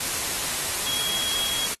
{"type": "tone in noise", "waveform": "sine", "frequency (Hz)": 3301, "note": "G#7", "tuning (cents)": -11, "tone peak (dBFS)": -26, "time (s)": [0.86, 1.66], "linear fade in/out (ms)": 5, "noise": "white", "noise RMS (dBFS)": -27, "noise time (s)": [0, 1.74], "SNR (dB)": -2, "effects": ["noise-tail reverb RT60 0.1 s tail -20 dB re dry", "AAC 32 kbps"]}